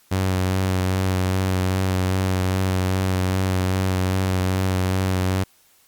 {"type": "tone with vibrato", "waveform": "sawtooth", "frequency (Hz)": 93.6, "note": "F#2", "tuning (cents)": 20, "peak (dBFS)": -15, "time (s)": [0.11, 5.44], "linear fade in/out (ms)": 10, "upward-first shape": "sine", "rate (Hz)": 2.5, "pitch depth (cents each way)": 21, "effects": ["white hiss -57 dBFS RMS until 5.87 s", "Opus 48 kbps"]}